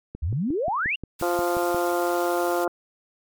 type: click train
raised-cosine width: 3 ms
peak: -21 dBFS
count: 10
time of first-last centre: 0.15-1.746 s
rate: 5.64 Hz
type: exponential sweep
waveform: sine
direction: up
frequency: 67.5 to 2967 Hz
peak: -22 dBFS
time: 0.22-0.96 s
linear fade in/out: 10 ms
type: band-stop noise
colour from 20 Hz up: white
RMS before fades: -38 dBFS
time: 1.19-2.65 s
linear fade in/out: 10 ms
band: 140 to 280 Hz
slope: 48 dB/octave
type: harmonic tone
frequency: 174.61 Hz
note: F3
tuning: in tune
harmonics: 2 / 3 / 4 / 5 / 6 / 7 / 8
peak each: -25 / -27 / -27 / -33 / -34 / -35 / -33 dBFS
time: 1.22-2.68 s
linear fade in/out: 2 ms
effects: MP3 96 kbps